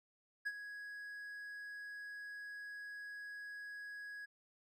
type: tone with ADSR envelope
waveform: triangle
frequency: 1664 Hz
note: G#6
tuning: 3 cents sharp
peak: -33 dBFS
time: 0.45-4.26 s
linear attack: 19 ms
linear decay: 45 ms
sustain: -11 dB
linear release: 15 ms
effects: none